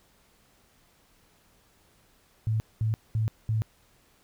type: tone bursts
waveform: sine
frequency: 110 Hz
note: A2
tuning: in tune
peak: -23 dBFS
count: 4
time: 2.47-3.62 s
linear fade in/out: 0 ms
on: 130 ms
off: 210 ms
effects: pink hiss -63 dBFS RMS until 4.23 s